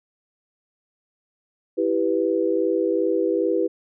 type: chord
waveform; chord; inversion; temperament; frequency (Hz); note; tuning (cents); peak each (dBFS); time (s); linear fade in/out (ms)
sine; E minor; none; equal; 329.6 / 392 / 493.9; E4 / G4 / B4; 0 / 0 / 0; -23; 1.77-3.68; 20
effects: none

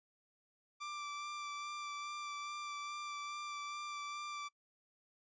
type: tone with vibrato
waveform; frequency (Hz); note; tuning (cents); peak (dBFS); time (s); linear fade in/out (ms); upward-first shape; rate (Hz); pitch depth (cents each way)
sawtooth; 1174.7; D6; 0; -38; 0.8-4.49; 20; sine; 2.4; 15
effects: noise-tail reverb RT60 0.1 s tail -24 dB re dry + resampled to 16000 Hz

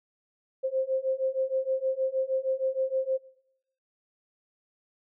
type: beating tone pair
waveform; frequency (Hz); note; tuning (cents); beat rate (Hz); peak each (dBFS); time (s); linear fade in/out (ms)
sine; 523.3 / 529.7; C5 / C5; 0 / +21; 6.4; -29 / -28; 0.63-3.18; 20
effects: noise-tail reverb RT60 0.8 s tail -22 dB re dry

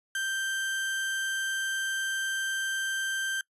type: tone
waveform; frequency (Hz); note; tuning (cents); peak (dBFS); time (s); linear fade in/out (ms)
35% pulse; 1568; G6; 0; -27; 0.15-3.41; 2
effects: noise-tail reverb RT60 0.1 s tail -23 dB re dry + resampled to 32000 Hz

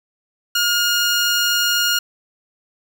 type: tone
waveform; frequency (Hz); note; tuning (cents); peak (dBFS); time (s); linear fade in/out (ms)
15% pulse; 1424; F6; +33; -9; 0.55-1.99; 5
effects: none

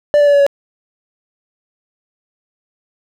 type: tone with pitch steps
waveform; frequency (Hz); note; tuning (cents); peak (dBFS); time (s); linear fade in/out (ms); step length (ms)
triangle; 587.3 / 580.9 / 574.5 / 568.3 / 562.1; D5 / D5 / D5 / C#5 / C#5; 0 / -19 / -38 / +43 / +24; -5; 0.14-0.465; 0; 65
effects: none

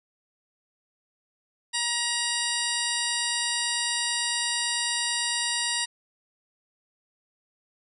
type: harmonic tone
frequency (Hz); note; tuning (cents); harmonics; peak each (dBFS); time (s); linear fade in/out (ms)
949; A#5; +31; 1 / 2 / 3 / 4 / 5 / 6 / 8 / 9 / 10; -37 / -32 / -34 / -32 / -32 / -36 / -34 / -37 / -35; 1.73-5.86; 20
effects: none

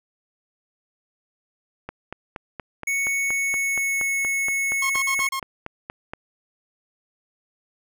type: click train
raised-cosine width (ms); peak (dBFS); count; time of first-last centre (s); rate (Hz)
0.5; -17; 19; 1.89-6.135; 4.24
type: tone with pitch glide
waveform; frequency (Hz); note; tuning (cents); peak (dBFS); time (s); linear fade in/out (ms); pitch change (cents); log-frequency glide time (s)
square; 2217 to 2197; C#7 to C#7; 0 to -16; -22; 2.87-5.29; 5; -16; 3.13-4.13
type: tone bursts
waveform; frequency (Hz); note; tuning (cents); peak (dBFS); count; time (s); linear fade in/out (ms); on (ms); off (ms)
sawtooth; 1075; C6; +47; -21; 5; 4.82-5.397; 5; 77; 48
effects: none

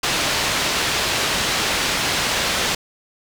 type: low-pass noise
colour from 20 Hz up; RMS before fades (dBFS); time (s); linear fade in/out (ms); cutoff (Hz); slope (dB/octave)
white; -21; 0.03-2.75; 5; 4600; 12
effects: none

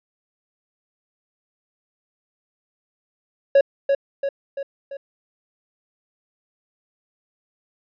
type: tone with echo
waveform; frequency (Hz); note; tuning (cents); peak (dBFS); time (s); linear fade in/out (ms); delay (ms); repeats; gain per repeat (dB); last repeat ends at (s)
triangle; 554.4; C#5; 0; -8; 3.55-3.61; 5; 340; 4; -5; 4.97
effects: resampled to 11025 Hz

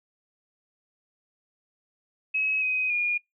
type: tone with pitch steps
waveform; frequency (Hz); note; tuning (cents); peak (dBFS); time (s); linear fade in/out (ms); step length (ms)
sine; 2560 / 2517 / 2431; D#7 / D#7 / D#7; +49 / +19 / -41; -23; 2.34-3.18; 10; 280
effects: noise-tail reverb RT60 0.2 s tail -26 dB re dry

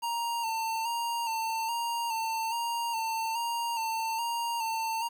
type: tone with vibrato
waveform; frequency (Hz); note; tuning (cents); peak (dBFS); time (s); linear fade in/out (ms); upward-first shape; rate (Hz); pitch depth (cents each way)
square; 917; A#5; -29; -30; 0.02-5.09; 20; square; 1.2; 36
effects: 10-bit

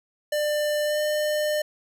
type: tone with pitch glide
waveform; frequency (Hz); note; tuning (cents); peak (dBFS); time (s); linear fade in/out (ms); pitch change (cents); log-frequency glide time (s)
square; 596 to 603.3; D5 to D5; +25 to +46; -23; 0.32-1.62; 5; +21; 0.85-0.99
effects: none

